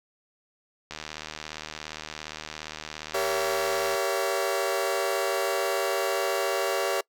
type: click train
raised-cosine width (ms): 0.2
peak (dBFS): -18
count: 236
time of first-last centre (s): 0.91-3.95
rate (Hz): 77.3
type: chord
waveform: sawtooth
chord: G diminished seventh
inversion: none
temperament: just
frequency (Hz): 392 / 470.4 / 564.5 / 677.4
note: G4 / Bb4 / Db5 / Fb5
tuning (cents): 0 / +16 / +31 / +47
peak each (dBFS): -26 / -28 / -25 / -28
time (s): 3.14-7.01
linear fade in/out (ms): 5
effects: noise-tail reverb RT60 0.1 s tail -24 dB re dry